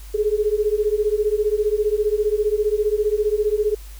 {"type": "beating tone pair", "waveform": "sine", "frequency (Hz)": [414.6, 429.6], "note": ["G#4", "A4"], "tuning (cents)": [-3, -41], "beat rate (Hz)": 15, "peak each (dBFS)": -20, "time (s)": [0.14, 3.75], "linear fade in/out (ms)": 10, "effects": ["added 50 Hz sine -35 dBFS peak until 3.99 s", "white hiss -47 dBFS RMS until 3.99 s"]}